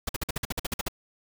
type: noise bursts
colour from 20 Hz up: pink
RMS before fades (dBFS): -29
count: 12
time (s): 0.07-0.884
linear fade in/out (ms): 5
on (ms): 22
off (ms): 50
effects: none